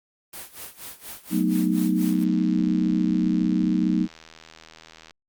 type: noise with tremolo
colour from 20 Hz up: white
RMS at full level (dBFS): -36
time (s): 0.33-2.24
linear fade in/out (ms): 5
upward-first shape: sine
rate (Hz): 4.2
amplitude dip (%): 85
type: chord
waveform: sine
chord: B dominant seventh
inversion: second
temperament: equal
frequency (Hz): 185 / 220 / 246.9 / 311.1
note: F#3 / A3 / B3 / D#4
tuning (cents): 0 / 0 / 0 / 0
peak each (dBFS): -23 / -26 / -26 / -24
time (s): 1.3-4.08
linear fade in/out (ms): 50
type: click train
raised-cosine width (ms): 0.2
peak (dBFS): -27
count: 244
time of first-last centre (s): 2.09-5.109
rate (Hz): 80.5
effects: Opus 32 kbps